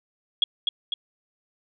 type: tone with echo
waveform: sine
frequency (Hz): 3322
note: G#7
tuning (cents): 0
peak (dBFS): -16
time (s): 0.42-0.44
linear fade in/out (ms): 2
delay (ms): 250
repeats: 2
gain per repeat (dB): -4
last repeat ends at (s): 0.94
effects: none